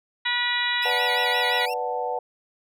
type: harmonic tone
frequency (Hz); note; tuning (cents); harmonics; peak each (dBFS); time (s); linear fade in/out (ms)
485.2; B4; -31; 2 / 3 / 4 / 5 / 6 / 7 / 8; -31 / -32 / -25 / -33 / -35 / -32 / -28; 0.25-1.66; 10
type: tone with vibrato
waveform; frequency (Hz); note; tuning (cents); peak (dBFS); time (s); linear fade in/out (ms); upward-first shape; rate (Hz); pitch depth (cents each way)
30% pulse; 2429; D#7; -42; -30; 0.82-1.74; 5; sine; 5.8; 210
type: chord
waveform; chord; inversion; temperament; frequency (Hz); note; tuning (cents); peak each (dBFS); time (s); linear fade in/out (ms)
sine; B minor seventh; none; equal; 493.9 / 587.3 / 740 / 880; B4 / D5 / F#5 / A5; 0 / 0 / 0 / 0; -29 / -34 / -29 / -30; 0.85-2.19; 5
effects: none